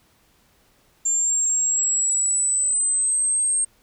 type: linear sweep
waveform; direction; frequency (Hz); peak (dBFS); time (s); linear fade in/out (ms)
sine; up; 7300 to 8510; -18; 1.05-3.65; 10
effects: pink hiss -60 dBFS RMS until 3.82 s